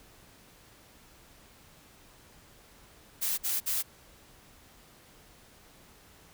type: noise bursts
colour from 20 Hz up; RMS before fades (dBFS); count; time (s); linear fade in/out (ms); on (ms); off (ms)
blue; -30; 3; 3.21-3.828; 20; 170; 54
effects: pink hiss -57 dBFS RMS until 6.33 s